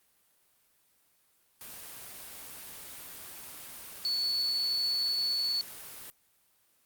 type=tone in noise; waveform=sine; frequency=4435 Hz; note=C#8; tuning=in tune; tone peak=-27 dBFS; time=4.05-5.61 s; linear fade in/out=0 ms; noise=white; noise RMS=-45 dBFS; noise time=1.61-6.1 s; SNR=+15 dB; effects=white hiss -69 dBFS RMS until 6.85 s + Opus 32 kbps